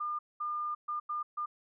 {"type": "tone bursts at uneven times", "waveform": "sine", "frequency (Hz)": 1206, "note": "D6", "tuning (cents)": 46, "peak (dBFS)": -32, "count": 5, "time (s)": [[0, 0.19], [0.4, 0.75], [0.88, 1], [1.09, 1.23], [1.37, 1.46]], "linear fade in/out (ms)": 10, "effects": []}